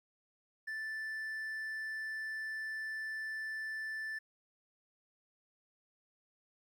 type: tone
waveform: triangle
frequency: 1760 Hz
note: A6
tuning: in tune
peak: -36 dBFS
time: 0.67-4.19 s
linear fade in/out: 10 ms
effects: 12-bit